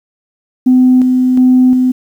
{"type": "tone with tremolo", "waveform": "sine", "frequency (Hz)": 254.3, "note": "C4", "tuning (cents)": -49, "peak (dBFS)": -3, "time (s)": [0.66, 1.92], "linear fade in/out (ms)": 10, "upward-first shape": "square", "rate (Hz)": 1.4, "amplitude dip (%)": 35, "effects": ["tanh soft clip ceiling 0 dBFS", "7-bit"]}